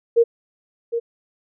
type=tone with echo; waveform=sine; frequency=466.2 Hz; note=A#4; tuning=in tune; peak=-10 dBFS; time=0.16-0.24 s; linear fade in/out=20 ms; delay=760 ms; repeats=1; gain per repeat=-9 dB; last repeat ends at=1 s; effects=none